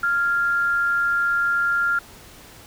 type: tone pair together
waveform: sine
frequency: 1394 / 1657.8 Hz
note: F6 / G#6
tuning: -4 / -4 cents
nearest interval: minor third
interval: 300 cents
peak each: -18 / -30 dBFS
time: 0.03-1.99 s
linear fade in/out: 5 ms
effects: pink hiss -45 dBFS RMS until 2.66 s